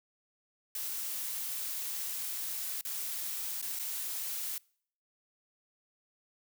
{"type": "noise with dropouts", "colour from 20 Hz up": "blue", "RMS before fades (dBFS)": -37, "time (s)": [0.75, 4.58], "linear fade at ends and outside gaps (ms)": 2, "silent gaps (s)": [[2.811, 2.85], [3.615, 3.625], [3.791, 3.795]], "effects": ["noise-tail reverb RT60 0.6 s tail -26 dB re dry"]}